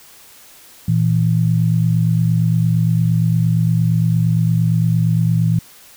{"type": "tone pair together", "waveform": "sine", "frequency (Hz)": [116.12, 164.81], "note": ["A#2", "E3"], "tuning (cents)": [-6, 0], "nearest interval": "tritone", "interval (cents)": 606, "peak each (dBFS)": -15, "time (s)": [0.88, 5.59], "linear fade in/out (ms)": 5, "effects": ["white hiss -44 dBFS RMS until 5.96 s"]}